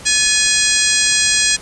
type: harmonic tone with a mistuned harmonic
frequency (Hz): 828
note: G#5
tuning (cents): -5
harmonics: 2 / 3 / 4 / 5 / 6 / 7 / 8 / 9 / 10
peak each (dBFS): -21 / -21 / -21 / -21 / -21 / -21 / -21 / -21 / -21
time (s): 0.05-1.57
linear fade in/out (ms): 20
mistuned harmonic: 2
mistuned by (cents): +70
effects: pink hiss -36 dBFS RMS until 1.61 s + resampled to 24000 Hz